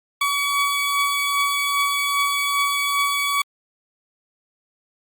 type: beating tone pair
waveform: 20% pulse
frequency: 1132 / 1134.5 Hz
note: C#6 / C#6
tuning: +36 / +40 cents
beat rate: 2.5 Hz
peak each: -23 / -15 dBFS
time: 0.21-3.42 s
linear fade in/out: 5 ms
effects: Opus 48 kbps